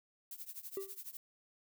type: noise with tremolo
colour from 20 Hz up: violet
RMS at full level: -44 dBFS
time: 0.31-1.17 s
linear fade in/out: 2 ms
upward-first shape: triangle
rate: 12 Hz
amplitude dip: 95%
type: tone with exponential decay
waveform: triangle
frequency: 390 Hz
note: G4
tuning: 9 cents flat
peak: -32 dBFS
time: 0.77-0.98 s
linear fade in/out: 2 ms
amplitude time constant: 45 ms
effects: none